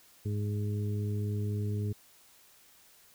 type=harmonic tone; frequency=103.83 Hz; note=G#2; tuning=in tune; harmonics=1 / 2 / 3 / 4; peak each=-30 / -39 / -45 / -42 dBFS; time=0.25-1.93 s; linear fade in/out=10 ms; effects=white hiss -60 dBFS RMS until 3.14 s